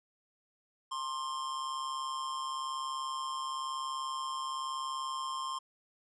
square tone with amplitude modulation, 1057 Hz, C6, 17 cents sharp, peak -33 dBFS, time 0.91-5.59 s, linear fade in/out 10 ms, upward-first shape sine, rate 141 Hz, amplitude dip 55%, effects resampled to 22050 Hz

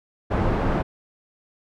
pink low-pass noise, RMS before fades -22 dBFS, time 0.3-0.83 s, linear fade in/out 20 ms, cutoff 1100 Hz, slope 12 dB/octave, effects none

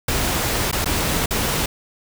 pink noise with dropouts, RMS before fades -21 dBFS, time 0.08-1.66 s, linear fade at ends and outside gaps 5 ms, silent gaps 0.714-0.726 / 0.845-0.857 / 1.26-1.307 s, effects none

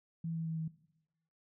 sine tone with pitch steps, 164.81 / 163.2 / 161.6 / 160.03 Hz, E3 / E3 / E3 / D#3, 0 / -17 / -34 / +49 cents, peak -35 dBFS, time 0.24-0.68 s, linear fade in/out 5 ms, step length 110 ms, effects noise-tail reverb RT60 0.9 s tail -17 dB re dry

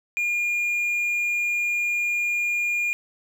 triangle tone, 2420 Hz, D#7, 49 cents flat, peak -20 dBFS, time 0.17-2.93 s, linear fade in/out 0 ms, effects none

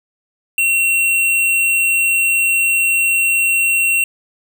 square tone, 2729 Hz, F7, 41 cents flat, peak -13 dBFS, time 0.58-4.04 s, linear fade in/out 2 ms, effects none

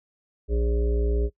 harmonic tone, 58.27 Hz, A#1, in tune, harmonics 1 / 3 / 5 / 7 / 9 / 10, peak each -21 / -38 / -37 / -29 / -41 / -42 dBFS, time 0.48-1.3 s, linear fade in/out 50 ms, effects noise-tail reverb RT60 0.1 s tail -22 dB re dry

